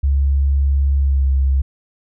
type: tone with pitch glide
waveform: sine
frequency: 69.3 to 67.37 Hz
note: C#2 to C#2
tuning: 0 to -49 cents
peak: -12 dBFS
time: 0.03-1.62 s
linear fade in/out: 10 ms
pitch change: -49 cents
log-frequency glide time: 1-1.26 s
effects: none